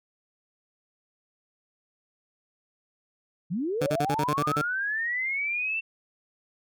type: linear sweep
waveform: sine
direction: up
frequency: 149.3 to 2700 Hz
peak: -26 dBFS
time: 3.5-5.81 s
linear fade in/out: 20 ms
type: tone bursts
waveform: 15% pulse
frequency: 147.5 Hz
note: D3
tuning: 8 cents sharp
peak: -19 dBFS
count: 9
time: 3.81-4.617 s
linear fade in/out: 5 ms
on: 55 ms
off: 39 ms
effects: none